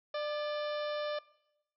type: harmonic tone with a mistuned harmonic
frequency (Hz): 596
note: D5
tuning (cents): +25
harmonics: 1 / 2 / 3 / 4 / 5 / 6 / 7 / 8 / 9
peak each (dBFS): -34 / -41 / -46 / -50 / -51 / -48 / -53 / -56 / -54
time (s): 0.14-1.19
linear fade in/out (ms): 5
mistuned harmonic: 3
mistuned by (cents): -53
effects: noise-tail reverb RT60 0.9 s tail -21 dB re dry